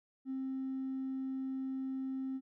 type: tone with hard clipping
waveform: sine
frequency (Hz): 264.7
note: C4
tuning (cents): +20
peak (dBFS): -36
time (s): 0.25-2.41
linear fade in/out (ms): 50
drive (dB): 1
effects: none

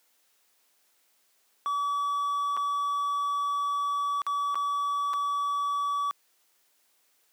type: tone with dropouts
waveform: triangle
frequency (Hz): 1144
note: D6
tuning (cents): -46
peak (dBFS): -24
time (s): 1.66-6.11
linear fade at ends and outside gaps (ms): 0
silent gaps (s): 2.567-2.573 / 4.218-4.266 / 4.545-4.555 / 5.134-5.138
effects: white hiss -68 dBFS RMS until 7.32 s + high-pass 300 Hz 12 dB/octave

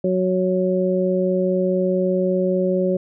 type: harmonic tone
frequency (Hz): 184.8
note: F#3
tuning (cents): -2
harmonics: 1 / 2 / 3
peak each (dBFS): -21 / -21 / -21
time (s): 0.04-2.97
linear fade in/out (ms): 5
effects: none

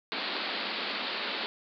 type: band-pass noise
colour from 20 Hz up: white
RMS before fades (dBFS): -34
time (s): 0.12-1.46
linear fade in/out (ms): 0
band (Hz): 190 to 4600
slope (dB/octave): 96
effects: none

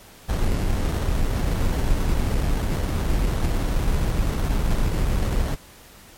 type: noise with sample-and-hold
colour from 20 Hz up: brown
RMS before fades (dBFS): -21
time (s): 0.28-5.56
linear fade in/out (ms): 20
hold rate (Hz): 2450
effects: pink hiss -47 dBFS RMS until 6.17 s + MP3 64 kbps

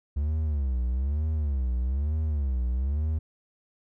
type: tone with vibrato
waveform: triangle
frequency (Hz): 69.3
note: C#2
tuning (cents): 0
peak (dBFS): -22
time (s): 0.16-3.19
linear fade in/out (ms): 10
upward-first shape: sine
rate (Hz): 1.1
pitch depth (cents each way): 220
effects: none

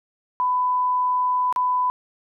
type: tone with dropouts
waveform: sine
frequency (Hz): 999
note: B5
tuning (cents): +20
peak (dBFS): -18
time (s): 0.4-1.9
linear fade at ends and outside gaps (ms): 0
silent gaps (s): 1.526-1.561
effects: none

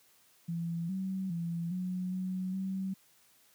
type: tone with pitch steps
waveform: sine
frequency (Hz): 168.4 / 189.9 / 169.1 / 182.9 / 185.7 / 190.8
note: E3 / F#3 / E3 / F#3 / F#3 / G3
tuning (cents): +37 / +45 / +44 / -20 / +7 / -47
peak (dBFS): -32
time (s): 0.48-2.94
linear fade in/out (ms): 10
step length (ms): 410
effects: white hiss -65 dBFS RMS until 3.54 s + high-pass 80 Hz 12 dB/octave

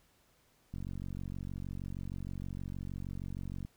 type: click train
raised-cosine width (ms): 5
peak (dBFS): -29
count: 136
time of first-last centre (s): 0.74-3.649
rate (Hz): 46.4
effects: pink hiss -69 dBFS RMS until 3.76 s

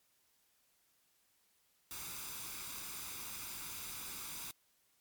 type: noise with comb filter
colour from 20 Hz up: white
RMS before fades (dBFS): -45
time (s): 1.91-4.51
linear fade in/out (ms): 0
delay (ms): 0.82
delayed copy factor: +0.55
effects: white hiss -74 dBFS RMS until 5 s + MP3 96 kbps

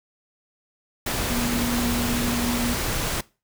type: tone in noise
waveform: sine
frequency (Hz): 240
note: B3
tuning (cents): -49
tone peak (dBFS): -24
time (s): 1.3-2.74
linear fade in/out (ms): 5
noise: pink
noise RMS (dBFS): -26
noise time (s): 1.06-3.21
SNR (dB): -1
effects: noise-tail reverb RT60 0.3 s tail -21 dB re dry

